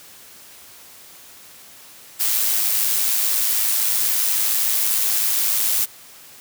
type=noise with amplitude modulation; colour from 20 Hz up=blue; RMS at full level=-18 dBFS; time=2.19-5.86 s; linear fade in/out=20 ms; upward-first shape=sine; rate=107 Hz; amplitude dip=35%; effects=white hiss -44 dBFS RMS until 6.4 s + high-pass 60 Hz 12 dB/octave